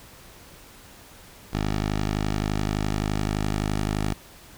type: tone with low-pass filter sweep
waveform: 10% pulse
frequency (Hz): 51.7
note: G#1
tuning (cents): -7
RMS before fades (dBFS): -26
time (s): 1.53-4.14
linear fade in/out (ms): 5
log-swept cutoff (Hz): 5600 to 10000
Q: 0.99
effects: pink hiss -48 dBFS RMS until 4.57 s